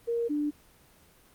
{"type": "tone pair in turn", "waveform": "sine", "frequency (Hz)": [467.8, 295.3], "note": ["A#4", "D4"], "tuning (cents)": [6, 10], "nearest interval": "minor sixth", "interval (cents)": 796, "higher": "first", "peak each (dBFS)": -26, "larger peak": "neither", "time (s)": [[0.07, 0.29], [0.29, 0.51]], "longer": "neither", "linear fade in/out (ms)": 20, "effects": ["pink hiss -59 dBFS RMS until 1.34 s", "Opus 24 kbps"]}